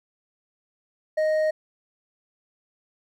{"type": "tone with hard clipping", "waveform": "triangle", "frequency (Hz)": 622, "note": "D#5", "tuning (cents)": -1, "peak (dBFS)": -21, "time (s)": [1.17, 1.51], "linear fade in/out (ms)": 10, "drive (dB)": 8, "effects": []}